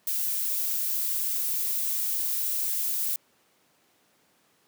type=noise; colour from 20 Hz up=violet; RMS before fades=-28 dBFS; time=0.07-3.16 s; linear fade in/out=2 ms; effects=pink hiss -65 dBFS RMS until 4.67 s + high-pass 200 Hz 12 dB/octave